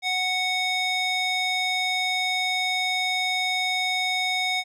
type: tone with band-pass filter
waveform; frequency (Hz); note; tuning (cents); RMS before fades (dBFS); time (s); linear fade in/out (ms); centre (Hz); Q
square; 740; F#5; 0; -25; 0.02-4.64; 50; 3100; 1.7
effects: none